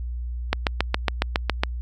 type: click train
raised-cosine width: 0.3 ms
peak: -3 dBFS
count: 9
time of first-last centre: 0.53-1.635 s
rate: 7.24 Hz
effects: added 60 Hz sine -27 dBFS peak until 1.81 s